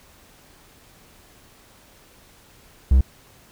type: tone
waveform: triangle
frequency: 65.41 Hz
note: C2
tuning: in tune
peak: -9 dBFS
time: 2.91-3.01 s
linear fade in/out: 5 ms
effects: pink hiss -52 dBFS RMS until 3.51 s